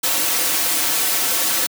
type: noise with comb filter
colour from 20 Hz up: white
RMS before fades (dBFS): -19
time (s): 0.03-1.67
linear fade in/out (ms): 10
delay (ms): 4.9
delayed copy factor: -0.95
effects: high-pass 200 Hz 12 dB/octave